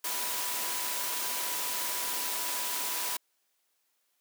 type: tone in noise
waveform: sine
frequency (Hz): 984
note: B5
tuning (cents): -7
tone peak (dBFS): -42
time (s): 0.04-3.17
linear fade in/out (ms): 5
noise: white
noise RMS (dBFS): -33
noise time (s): 0.04-3.17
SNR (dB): -12
effects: white hiss -75 dBFS RMS until 4.2 s + high-pass 300 Hz 12 dB/octave